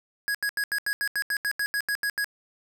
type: tone bursts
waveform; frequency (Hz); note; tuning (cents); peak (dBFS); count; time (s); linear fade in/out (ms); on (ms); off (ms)
square; 1661.2; G#6; 0; -25; 14; 0.28-2.244; 0; 66; 80
effects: none